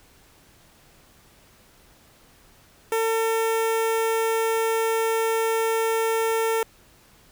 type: tone with notch filter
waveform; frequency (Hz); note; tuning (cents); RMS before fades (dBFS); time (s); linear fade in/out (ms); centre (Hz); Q
sawtooth; 450; A4; +39; -23; 2.92-6.63; 2; 4400; 1.5
effects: pink hiss -55 dBFS RMS until 7.31 s